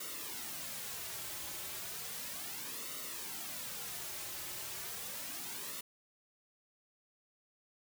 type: noise with flanger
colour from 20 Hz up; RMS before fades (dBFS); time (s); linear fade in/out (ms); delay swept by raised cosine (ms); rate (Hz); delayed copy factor
white; -43; 0-5.81; 5; 1.2 to 4.3; 0.34; -0.65
effects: none